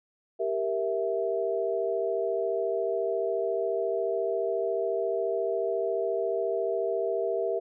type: chord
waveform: sine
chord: E diminished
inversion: first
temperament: equal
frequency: 392 / 466.2 / 659.3 Hz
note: G4 / Bb4 / E5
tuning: 0 / 0 / 0 cents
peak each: -30 dBFS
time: 0.39-7.6 s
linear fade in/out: 20 ms
effects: none